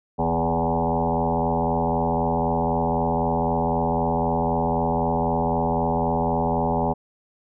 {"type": "tone with frequency modulation", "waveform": "sine", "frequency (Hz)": 495.4, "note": "B4", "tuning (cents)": 5, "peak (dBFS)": -19, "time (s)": [0.18, 6.94], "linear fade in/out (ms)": 20, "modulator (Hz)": 83.9, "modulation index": 4.9, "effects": []}